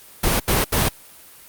pink noise bursts, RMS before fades -18 dBFS, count 3, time 0.23-0.89 s, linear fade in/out 10 ms, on 170 ms, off 75 ms, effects white hiss -45 dBFS RMS until 1.48 s + Opus 32 kbps

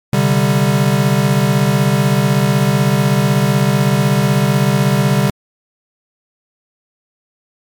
square chord, C suspended second, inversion none, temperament equal, 130.81 / 146.83 / 196 Hz, C3 / D3 / G3, 0 / 0 / 0 cents, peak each -16 dBFS, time 0.13-5.3 s, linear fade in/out 2 ms, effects MP3 96 kbps

